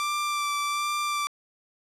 sawtooth tone with vibrato, 1174.7 Hz, D6, in tune, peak -22 dBFS, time 0-1.27 s, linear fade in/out 0 ms, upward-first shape sine, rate 1.3 Hz, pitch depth 15 cents each way, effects low-pass 11000 Hz 12 dB/octave

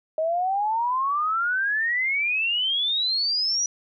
sine exponential sweep, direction up, 622.3 to 5900 Hz, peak -21 dBFS, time 0.18-3.66 s, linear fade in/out 2 ms, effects none

